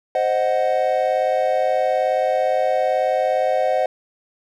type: chord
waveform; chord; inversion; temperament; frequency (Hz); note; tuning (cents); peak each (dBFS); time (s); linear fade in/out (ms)
triangle; C diminished; none; equal; 523.3 / 622.3 / 740; C5 / Eb5 / Gb5; 0 / 0 / 0; -19; 0.15-3.86; 2
effects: none